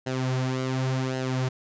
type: tone with flanger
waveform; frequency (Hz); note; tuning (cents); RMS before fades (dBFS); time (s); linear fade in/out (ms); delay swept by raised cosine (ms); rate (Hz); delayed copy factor
sawtooth; 130; C3; -11; -27; 0.06-1.49; 10; 0.85 to 6.55; 0.9; -0.65
effects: resampled to 16000 Hz